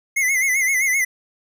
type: tone with vibrato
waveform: square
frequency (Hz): 2091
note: C7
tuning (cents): -2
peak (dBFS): -17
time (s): 0.16-1.05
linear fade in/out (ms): 10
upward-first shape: sine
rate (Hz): 7.7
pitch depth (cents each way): 90
effects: none